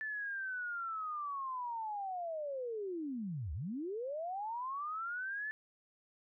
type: linear two-way sweep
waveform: sine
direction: down then up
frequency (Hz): 1760 to 66.4 to 1760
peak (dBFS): -37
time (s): 0.01-5.51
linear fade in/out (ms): 0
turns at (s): 3.53
effects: none